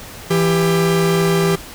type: tone pair together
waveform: 45% pulse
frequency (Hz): 166.4 / 395.8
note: E3 / G4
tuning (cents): +17 / +17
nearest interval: octave + minor third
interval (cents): 1500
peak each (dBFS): -16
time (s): 0.3-1.56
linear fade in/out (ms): 10
effects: pink hiss -35 dBFS RMS until 1.74 s